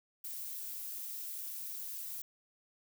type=noise with amplitude modulation; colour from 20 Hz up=violet; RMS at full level=-41 dBFS; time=0.24-2.22 s; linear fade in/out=5 ms; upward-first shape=sine; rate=200 Hz; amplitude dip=30%; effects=none